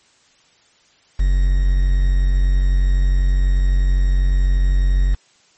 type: tone with quantisation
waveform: triangle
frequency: 45.95 Hz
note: F#1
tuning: 11 cents flat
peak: -10 dBFS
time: 1.19-5.15 s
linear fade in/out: 10 ms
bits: 6
effects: white hiss -55 dBFS RMS until 5.57 s + MP3 32 kbps